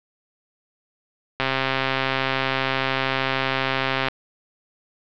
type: click train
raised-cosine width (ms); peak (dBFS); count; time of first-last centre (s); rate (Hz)
0.3; -5; 358; 1.4-4.084; 133
effects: low-pass 4000 Hz 12 dB/octave